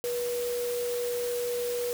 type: tone in noise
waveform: sine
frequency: 483.9 Hz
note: B4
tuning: 35 cents flat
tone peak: -28 dBFS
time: 0.04-1.93 s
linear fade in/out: 0 ms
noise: white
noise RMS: -39 dBFS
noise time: 0.04-1.93 s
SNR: +8 dB
effects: none